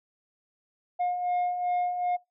sine beating tone pair, 713 / 715.6 Hz, F5 / F5, +36 / +42 cents, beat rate 2.6 Hz, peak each -31 / -24 dBFS, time 0.99-2.17 s, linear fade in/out 20 ms, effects noise-tail reverb RT60 0.2 s tail -24 dB re dry + tanh soft clip ceiling -23 dBFS

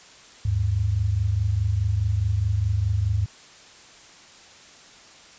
sine tone pair together, 77.78 / 102.58 Hz, D#2 / G#2, 0 / -21 cents, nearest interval perfect fourth, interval 479 cents, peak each -25 / -21 dBFS, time 0.45-3.26 s, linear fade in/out 5 ms, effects white hiss -48 dBFS RMS until 5.38 s + resampled to 16000 Hz

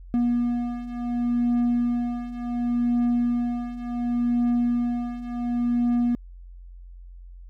triangle beating tone pair, 240 / 240.69 Hz, B3 / B3, -49 / -44 cents, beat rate 0.69 Hz, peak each -25 / -21 dBFS, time 0.14-6.15 s, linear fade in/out 0 ms, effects added 44 Hz sine -40 dBFS peak until 7.49 s

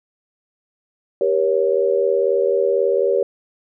sine chord, G diminished, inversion none, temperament equal with one note detuned, 392 / 476 / 554.4 Hz, G4 / Bb4 / Db5, 0 / +36 / 0 cents, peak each -19 dBFS, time 1.21-3.23 s, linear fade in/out 2 ms, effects none

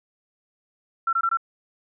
sine tone bursts, 1352 Hz, E6, 43 cents sharp, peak -19 dBFS, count 4, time 1.07-1.372 s, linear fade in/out 5 ms, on 59 ms, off 22 ms, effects none

